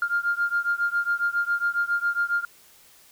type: beating tone pair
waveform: sine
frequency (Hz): 1400 / 1407.3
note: F6 / F6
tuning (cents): +4 / +13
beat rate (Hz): 7.3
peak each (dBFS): -24 / -25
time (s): 0.02-2.45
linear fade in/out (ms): 2
effects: tanh soft clip ceiling -14 dBFS + white hiss -54 dBFS RMS until 3.11 s